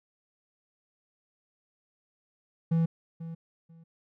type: tone with echo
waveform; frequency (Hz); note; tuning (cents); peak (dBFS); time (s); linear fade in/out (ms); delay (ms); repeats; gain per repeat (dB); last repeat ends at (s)
triangle; 164.81; E3; 0; -20; 2.71-2.86; 10; 490; 2; -14; 3.84
effects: none